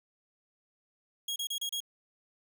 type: tone bursts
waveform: sawtooth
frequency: 3292 Hz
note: G#7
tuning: 16 cents flat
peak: -29 dBFS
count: 5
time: 1.28-1.804 s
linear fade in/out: 5 ms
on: 80 ms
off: 31 ms
effects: none